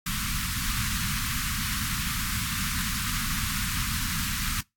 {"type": "band-stop noise", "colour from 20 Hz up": "pink", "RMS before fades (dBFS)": -29, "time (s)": [0.06, 4.61], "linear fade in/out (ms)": 5, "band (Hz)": [240, 1100], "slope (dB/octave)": 48, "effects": ["noise-tail reverb RT60 0.2 s tail -24 dB re dry", "AAC 64 kbps"]}